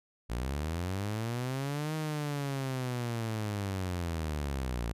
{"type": "linear two-way sweep", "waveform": "sawtooth", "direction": "up then down", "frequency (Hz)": [55.2, 157.5, 55.2], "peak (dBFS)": -28, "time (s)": [0.29, 4.93], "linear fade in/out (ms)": 20, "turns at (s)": 1.95, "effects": ["resampled to 32000 Hz"]}